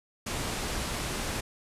pink low-pass noise, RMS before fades -33 dBFS, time 0.26-1.41 s, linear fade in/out 10 ms, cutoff 11000 Hz, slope 24 dB/octave, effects resampled to 32000 Hz

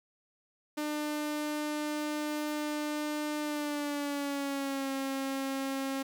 sawtooth tone with pitch glide, 299.9 to 270.3 Hz, D4 to C#4, +36 to -44 cents, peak -28 dBFS, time 0.77-6.03 s, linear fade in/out 10 ms, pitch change -180 cents, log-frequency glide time 3.42-4.91 s, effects 10-bit

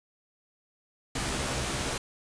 pink noise with comb filter, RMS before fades -31 dBFS, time 1.15-1.98 s, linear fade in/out 5 ms, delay 15 ms, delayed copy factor +0.7, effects resampled to 22050 Hz

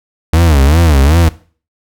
40% pulse tone with vibrato, 75.8 Hz, D#2, 45 cents flat, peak -5 dBFS, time 0.33-1.29 s, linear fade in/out 5 ms, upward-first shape sine, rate 2.6 Hz, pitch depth 210 cents each way, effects noise-tail reverb RT60 0.4 s tail -18 dB re dry

